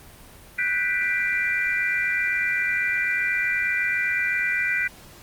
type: chord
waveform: sine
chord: G major seventh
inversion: third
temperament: equal with one note detuned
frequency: 1480 / 1568 / 1975.5 / 2367 Hz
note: F#6 / G6 / B6 / D7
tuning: 0 / 0 / 0 / +13 cents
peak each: -29 / -30 / -24 / -26 dBFS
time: 0.58-4.88 s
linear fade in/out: 10 ms
effects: pink hiss -47 dBFS RMS until 5.22 s + Opus 32 kbps